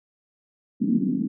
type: band-pass noise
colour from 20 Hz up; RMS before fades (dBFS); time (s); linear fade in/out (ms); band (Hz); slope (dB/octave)
white; -23; 0.8-1.28; 20; 180 to 280; 48
effects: none